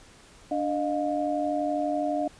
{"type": "tone cluster", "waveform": "sine", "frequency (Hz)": [293.1, 617, 709], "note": ["D4", "D#5", "F5"], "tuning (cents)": [-3, -15, 26], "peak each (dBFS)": -29, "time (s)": [0.51, 2.28], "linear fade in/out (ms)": 5, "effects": ["pink hiss -53 dBFS RMS until 2.39 s", "resampled to 22050 Hz"]}